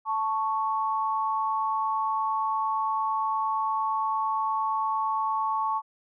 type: tone pair together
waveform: sine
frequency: 880 / 1108.7 Hz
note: A5 / C#6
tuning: 0 / 0 cents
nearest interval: major third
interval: 400 cents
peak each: -27 dBFS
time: 0.05-5.82 s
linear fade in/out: 50 ms
effects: none